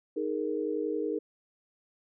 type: chord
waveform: sine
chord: D# suspended fourth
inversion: none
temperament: equal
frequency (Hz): 311.1 / 415.3 / 466.2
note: D#4 / G#4 / A#4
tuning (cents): 0 / 0 / 0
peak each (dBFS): -33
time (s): 0.16-1.19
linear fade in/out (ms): 10
effects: none